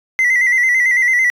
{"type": "tone with vibrato", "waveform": "triangle", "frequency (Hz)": 2008, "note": "B6", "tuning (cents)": 28, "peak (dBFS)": -8, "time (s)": [0.19, 1.3], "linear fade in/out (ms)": 0, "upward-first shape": "square", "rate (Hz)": 9, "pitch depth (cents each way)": 50, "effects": ["tanh soft clip ceiling -6 dBFS"]}